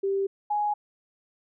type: tone pair in turn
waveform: sine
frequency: 392 / 833.3 Hz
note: G4 / G#5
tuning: 0 / +6 cents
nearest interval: octave + minor second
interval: 1306 cents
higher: second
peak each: -23 / -23 dBFS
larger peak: neither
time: 0.03-0.27 / 0.5-0.74 s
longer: neither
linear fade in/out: 10 ms
effects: none